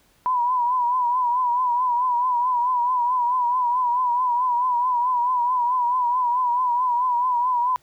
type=tone with vibrato; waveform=sine; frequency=985 Hz; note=B5; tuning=5 cents flat; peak=-18 dBFS; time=0.26-7.76 s; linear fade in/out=0 ms; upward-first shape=triangle; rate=4.6 Hz; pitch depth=76 cents each way; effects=pink hiss -60 dBFS RMS until 7.82 s